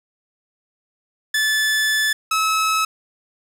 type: tone pair in turn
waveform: sawtooth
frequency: 1740 / 1293 Hz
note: A6 / E6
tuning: -20 / -34 cents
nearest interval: perfect fourth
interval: 514 cents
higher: first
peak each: -13 dBFS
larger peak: neither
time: 1.34-2.13 / 2.31-2.85 s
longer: first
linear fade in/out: 5 ms
effects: low-pass 12000 Hz 12 dB/octave + 7-bit